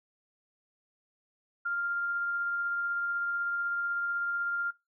sine tone with tremolo, 1396.9 Hz, F6, in tune, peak -28 dBFS, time 1.65-4.71 s, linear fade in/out 10 ms, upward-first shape triangle, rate 16 Hz, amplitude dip 25%, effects noise-tail reverb RT60 0.2 s tail -19 dB re dry

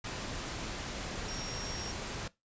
sine tone in noise, 5588 Hz, F8, in tune, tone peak -42 dBFS, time 1.28-1.92 s, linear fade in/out 5 ms, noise pink, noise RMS -39 dBFS, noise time 0.04-2.28 s, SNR -6 dB, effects noise-tail reverb RT60 0.2 s tail -20 dB re dry + resampled to 16000 Hz

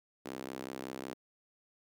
sawtooth tone with high-pass filter, 65.41 Hz, C2, in tune, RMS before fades -43 dBFS, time 0.25-1.14 s, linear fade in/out 10 ms, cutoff 300 Hz, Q 1.5, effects none

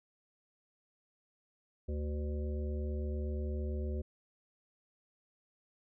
harmonic tone with a mistuned harmonic, 74.4 Hz, D2, 23 cents sharp, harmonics 1 / 3 / 5 / 7 / 8, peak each -34 / -44 / -44 / -48 / -52 dBFS, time 1.88-4.02 s, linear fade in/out 10 ms, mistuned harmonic 7, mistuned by -48 cents, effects none

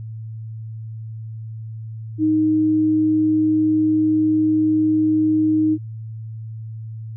sine tone, 311.1 Hz, D#4, in tune, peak -14 dBFS, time 2.18-5.78 s, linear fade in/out 50 ms, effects added 111 Hz sine -29 dBFS peak until 7.16 s

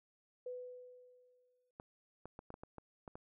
sine tone with exponential decay, 498.4 Hz, B4, 16 cents sharp, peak -40 dBFS, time 0.46-1.71 s, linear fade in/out 5 ms, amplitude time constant 270 ms
clicks, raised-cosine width 1 ms, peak -34 dBFS, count 9, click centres 1.799 / 2.256 / 2.391 / 2.504 / 2.541 / 2.635 / 2.783 / 3.078 / 3.155 s
effects none

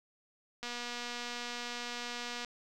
click train, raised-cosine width 0.2 ms, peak -23 dBFS, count 439, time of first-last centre 0.63-2.447 s, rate 241 Hz, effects none

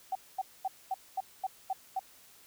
sine tone bursts, 764 Hz, G5, 45 cents flat, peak -29 dBFS, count 8, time 0.12-1.994 s, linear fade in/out 5 ms, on 33 ms, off 230 ms, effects white hiss -58 dBFS RMS until 2.46 s

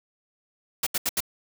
white noise bursts, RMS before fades -25 dBFS, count 4, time 0.83-1.205 s, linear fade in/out 5 ms, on 36 ms, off 77 ms, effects none

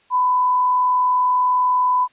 sine tone with frequency modulation, 1000 Hz, B5, 21 cents sharp, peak -14 dBFS, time 0.1-2.08 s, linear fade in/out 50 ms, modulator 41.4 Hz, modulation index 0.22, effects white hiss -57 dBFS RMS until 2.12 s + resampled to 8000 Hz

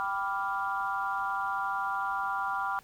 sine chord, G dominant seventh, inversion none, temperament equal, 784 / 987.8 / 1174.7 / 1396.9 Hz, G5 / B5 / D6 / F6, 0 / 0 / 0 / 0 cents, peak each -34 dBFS, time 0-2.79 s, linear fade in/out 0 ms, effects tanh soft clip ceiling -18 dBFS + pink hiss -58 dBFS RMS until 2.83 s

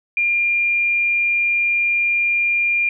sine tone, 2400 Hz, D7, 37 cents sharp, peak -15 dBFS, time 0.17-2.89 s, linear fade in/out 2 ms, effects none

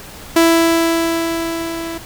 sawtooth tone with level ramp, 331.4 Hz, E4, 9 cents sharp, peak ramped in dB -4 to -20 dBFS, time 0.36-1.98 s, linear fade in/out 5 ms, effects pink hiss -35 dBFS RMS until 2.05 s

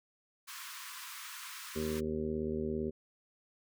pink high-pass noise, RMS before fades -46 dBFS, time 0.47-2.01 s, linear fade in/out 20 ms, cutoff 980 Hz, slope 96 dB/octave
harmonic tone, 77.78 Hz, D#2, in tune, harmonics 1 / 2 / 3 / 4 / 5 / 6 / 7, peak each -43 / -44 / -37 / -47 / -36 / -44 / -48 dBFS, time 1.75-2.91 s, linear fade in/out 20 ms
effects none

